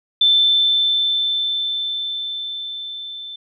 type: tone with level ramp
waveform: sine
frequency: 3538 Hz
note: A7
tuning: 9 cents sharp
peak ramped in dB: -10 to -30 dBFS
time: 0.21-3.36 s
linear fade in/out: 5 ms
effects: none